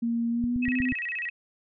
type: tone with pitch glide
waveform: sine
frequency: 233.1 to 254.2 Hz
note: A#3 to C4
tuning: 0 to -50 cents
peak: -24 dBFS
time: 0.02-0.93 s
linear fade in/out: 10 ms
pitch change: +150 cents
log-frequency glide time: 0.3-0.76 s
type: click train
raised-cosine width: 5 ms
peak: -23 dBFS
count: 5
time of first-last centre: 0.44-0.924 s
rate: 8.27 Hz
type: tone with vibrato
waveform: sine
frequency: 2217 Hz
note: C#7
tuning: in tune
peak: -29 dBFS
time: 0.62-1.3 s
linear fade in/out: 10 ms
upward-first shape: square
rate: 15 Hz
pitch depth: 260 cents each way
effects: none